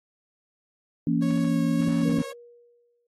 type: chord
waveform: sine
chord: A# diminished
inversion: second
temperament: just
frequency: 167.82 / 233.1 / 279.7 Hz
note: E3 / A#3 / C#4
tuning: +31 / 0 / +16 cents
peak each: -25 / -25 / -25 dBFS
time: 1.07-2.22 s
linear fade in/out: 2 ms
type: tone with vibrato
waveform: sawtooth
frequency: 551 Hz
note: C#5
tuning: 11 cents flat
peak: -32 dBFS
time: 1.22-2.32 s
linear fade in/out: 2 ms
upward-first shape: triangle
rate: 1.7 Hz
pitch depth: 15 cents each way
type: tone with exponential decay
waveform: sine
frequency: 477.2 Hz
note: A#4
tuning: 41 cents sharp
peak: -31 dBFS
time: 2.05-3.07 s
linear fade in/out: 5 ms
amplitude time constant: 220 ms
effects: AAC 32 kbps